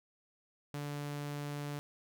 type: tone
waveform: sawtooth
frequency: 145.3 Hz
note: D3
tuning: 18 cents flat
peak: -34 dBFS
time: 0.74-1.79 s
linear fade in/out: 0 ms
effects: none